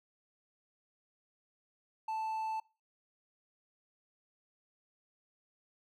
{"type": "tone", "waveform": "triangle", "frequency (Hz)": 880, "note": "A5", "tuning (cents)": 0, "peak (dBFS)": -32, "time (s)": [2.08, 2.6], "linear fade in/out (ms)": 5, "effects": ["noise-tail reverb RT60 0.3 s tail -23 dB re dry"]}